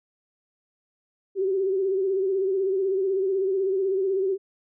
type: tone with vibrato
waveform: sine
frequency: 384.2 Hz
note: G4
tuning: 35 cents flat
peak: -21 dBFS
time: 1.35-4.38 s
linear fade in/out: 50 ms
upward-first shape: sine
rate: 16 Hz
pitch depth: 60 cents each way
effects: none